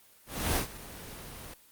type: noise with ADSR envelope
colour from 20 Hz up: pink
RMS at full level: -27 dBFS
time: 0.26-1.54 s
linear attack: 300 ms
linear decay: 110 ms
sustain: -17 dB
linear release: 5 ms
effects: white hiss -59 dBFS RMS until 1.71 s + Opus 24 kbps